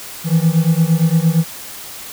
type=beating tone pair; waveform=triangle; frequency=159.4 / 168.1 Hz; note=D#3 / E3; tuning=+42 / +34 cents; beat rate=8.7 Hz; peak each=-12 dBFS; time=0.24-1.45 s; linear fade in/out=50 ms; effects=white hiss -32 dBFS RMS until 2.12 s